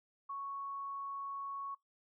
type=tone; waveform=sine; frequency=1108.7 Hz; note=C#6; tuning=in tune; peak=-39 dBFS; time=0.29-1.75 s; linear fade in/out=10 ms; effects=noise-tail reverb RT60 0.2 s tail -26 dB re dry